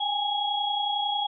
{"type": "tone cluster", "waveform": "sine", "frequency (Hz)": [799, 830, 3319], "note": ["G5", "G#5", "G#7"], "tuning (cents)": [33, -1, -2], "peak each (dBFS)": [-32, -28, -28], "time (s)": [0, 1.27], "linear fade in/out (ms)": 10, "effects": []}